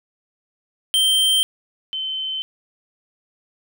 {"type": "tone pair in turn", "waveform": ["square", "sine"], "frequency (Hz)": [3136, 3073], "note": ["G7", "G7"], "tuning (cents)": [0, -35], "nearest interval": "unison", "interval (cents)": 35, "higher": "first", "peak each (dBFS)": [-15, -23], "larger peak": "first", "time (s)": [[0.94, 1.43], [1.93, 2.42]], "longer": "neither", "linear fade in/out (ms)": 0, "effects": []}